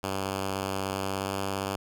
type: tone with pitch glide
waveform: 5% pulse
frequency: 96.7 to 97.65 Hz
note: G2 to G2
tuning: -23 to -6 cents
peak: -18 dBFS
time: 0.03-1.76 s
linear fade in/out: 5 ms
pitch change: +17 cents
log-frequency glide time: 1.01-1.39 s
effects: none

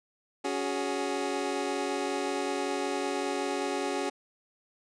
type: chord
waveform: 25% pulse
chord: C# suspended fourth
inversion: none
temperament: equal with one note detuned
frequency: 279.8 / 370 / 415.3 Hz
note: C#4 / F#4 / G#4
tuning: +16 / 0 / 0 cents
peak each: -30 dBFS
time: 0.44-4.1 s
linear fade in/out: 10 ms
effects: resampled to 22050 Hz

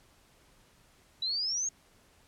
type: exponential sweep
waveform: sine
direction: up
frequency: 3900 to 6645 Hz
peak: -29 dBFS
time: 1.22-1.69 s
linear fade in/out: 5 ms
effects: pink hiss -63 dBFS RMS until 2.27 s + low-pass 12000 Hz 12 dB/octave

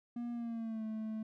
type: tone with pitch glide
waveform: triangle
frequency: 238.4 to 218.6 Hz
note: A#3 to A3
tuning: +39 to -11 cents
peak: -35 dBFS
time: 0.16-1.23 s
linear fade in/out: 5 ms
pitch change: -150 cents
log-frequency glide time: 0.32-0.84 s
effects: none

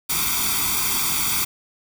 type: noise with comb filter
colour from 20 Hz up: white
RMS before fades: -22 dBFS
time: 0.09-1.45 s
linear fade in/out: 10 ms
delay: 0.86 ms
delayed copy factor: +0.9
effects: none

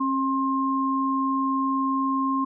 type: tone pair together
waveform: sine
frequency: 269.7 / 1062 Hz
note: C#4 / C6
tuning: -47 / +25 cents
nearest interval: 2 octaves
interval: 2372 cents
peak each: -24 dBFS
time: 0-2.45 s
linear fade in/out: 10 ms
effects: none

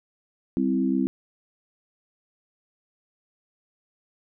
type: chord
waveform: sine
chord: C major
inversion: second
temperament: equal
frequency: 196 / 261.6 / 329.6 Hz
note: G3 / C4 / E4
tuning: 0 / 0 / 0 cents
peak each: -26 / -23 / -27 dBFS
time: 0.57-1.07 s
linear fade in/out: 0 ms
effects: none

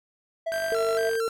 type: tone with tremolo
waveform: triangle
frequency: 659.3 Hz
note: E5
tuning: in tune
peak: -23 dBFS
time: 0.46-1.1 s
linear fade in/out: 10 ms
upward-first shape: triangle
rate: 12 Hz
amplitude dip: 40%
type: click train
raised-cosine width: 0.3 ms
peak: -23 dBFS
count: 32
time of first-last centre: 0.52-1.154 s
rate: 48.9 Hz
type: tone with vibrato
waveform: 45% pulse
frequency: 1464 Hz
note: F#6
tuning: 19 cents flat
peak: -31 dBFS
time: 0.52-1.29 s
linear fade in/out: 2 ms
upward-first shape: square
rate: 2.2 Hz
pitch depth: 130 cents each way
type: tone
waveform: sine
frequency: 454.3 Hz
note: A#4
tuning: 45 cents flat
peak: -24 dBFS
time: 0.72-1.28 s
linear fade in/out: 0 ms
effects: none

